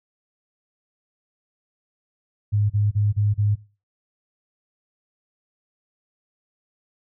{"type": "tone bursts", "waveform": "sine", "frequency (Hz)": 103.83, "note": "G#2", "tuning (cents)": 0, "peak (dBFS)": -17, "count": 5, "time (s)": [2.52, 3.556], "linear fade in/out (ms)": 20, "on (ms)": 180, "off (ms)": 34, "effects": ["noise-tail reverb RT60 0.3 s tail -17 dB re dry"]}